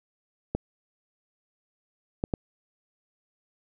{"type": "clicks", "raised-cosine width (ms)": 2, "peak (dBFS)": -13, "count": 3, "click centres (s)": [0.55, 2.239, 2.338], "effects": []}